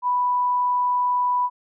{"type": "tone", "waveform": "sine", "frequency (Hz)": 987.8, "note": "B5", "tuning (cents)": 0, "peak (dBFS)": -18, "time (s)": [0.02, 1.5], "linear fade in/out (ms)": 50, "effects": []}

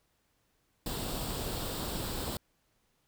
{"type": "noise with comb filter", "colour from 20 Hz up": "pink", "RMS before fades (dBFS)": -36, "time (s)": [0.86, 2.37], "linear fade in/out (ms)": 2, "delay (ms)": 0.24, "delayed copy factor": 0.55, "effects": ["pink hiss -74 dBFS RMS until 3.07 s"]}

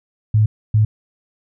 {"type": "tone bursts at uneven times", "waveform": "sine", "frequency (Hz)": 107.7, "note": "A2", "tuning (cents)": -37, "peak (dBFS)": -10, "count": 2, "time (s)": [[0.34, 0.46], [0.74, 0.85]], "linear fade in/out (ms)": 5, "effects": []}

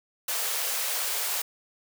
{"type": "high-pass noise", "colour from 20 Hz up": "white", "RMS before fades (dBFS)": -29, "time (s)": [0.28, 1.42], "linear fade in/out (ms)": 5, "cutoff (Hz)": 420, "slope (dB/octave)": 96, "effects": []}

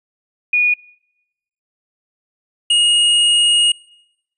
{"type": "tone pair in turn", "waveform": ["sine", "square"], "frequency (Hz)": [2454, 2868], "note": ["D#7", "F7"], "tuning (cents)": [-25, 45], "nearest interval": "minor third", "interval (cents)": 270, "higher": "second", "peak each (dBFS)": -11, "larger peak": "neither", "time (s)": [[0.53, 0.74], [2.7, 3.72]], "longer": "second", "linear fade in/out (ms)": 5, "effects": ["noise-tail reverb RT60 0.9 s tail -26 dB re dry", "resampled to 22050 Hz"]}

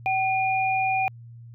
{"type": "tone pair together", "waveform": "sine", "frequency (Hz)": [763.8, 2425], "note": ["G5", "D#7"], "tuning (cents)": [-45, -45], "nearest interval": "octave + minor sixth", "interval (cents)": 2000, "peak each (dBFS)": [-22, -26], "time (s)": [0.06, 1.08], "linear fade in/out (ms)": 0, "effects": ["added 117 Hz sine -41 dBFS peak until 1.54 s"]}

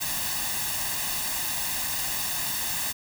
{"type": "noise with comb filter", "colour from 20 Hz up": "white", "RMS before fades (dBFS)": -29, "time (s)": [0, 2.93], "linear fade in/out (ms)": 20, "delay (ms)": 1.1, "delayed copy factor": 0.65, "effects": []}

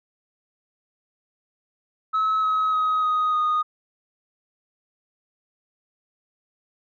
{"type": "tone with pitch steps", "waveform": "sine", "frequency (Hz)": [1291, 1276.9, 1263, 1249.2, 1235.6], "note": ["E6", "D#6", "D#6", "D#6", "D#6"], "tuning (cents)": [-37, 44, 26, 7, -12], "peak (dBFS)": -17, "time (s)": [2.13, 3.63], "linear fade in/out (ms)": 20, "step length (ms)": 300, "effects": ["tanh soft clip ceiling -17 dBFS"]}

